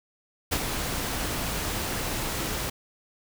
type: noise with ADSR envelope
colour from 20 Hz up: pink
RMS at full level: -24 dBFS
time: 0.51-2.7 s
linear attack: 16 ms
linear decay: 58 ms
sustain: -6 dB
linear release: 7 ms
effects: none